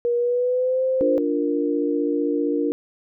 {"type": "tone with pitch glide", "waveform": "sine", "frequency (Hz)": [477.6, 520.8], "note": ["A#4", "C5"], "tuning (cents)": [42, -8], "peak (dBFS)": -18, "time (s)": [0.05, 1.18], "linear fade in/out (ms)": 0, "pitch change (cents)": 150, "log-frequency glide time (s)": [0.16, 0.83]}
{"type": "chord", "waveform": "sine", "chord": "Bb major", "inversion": "first", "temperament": "equal", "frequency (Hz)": [293.7, 349.2, 466.2], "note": ["D4", "F4", "Bb4"], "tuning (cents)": [0, 0, 0], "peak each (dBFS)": [-22, -26, -24], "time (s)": [1.01, 2.72], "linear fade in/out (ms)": 0}
{"effects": []}